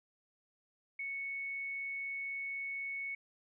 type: tone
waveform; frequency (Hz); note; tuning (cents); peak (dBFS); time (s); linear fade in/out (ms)
sine; 2214; C#7; -3; -37; 0.99-3.15; 5
effects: none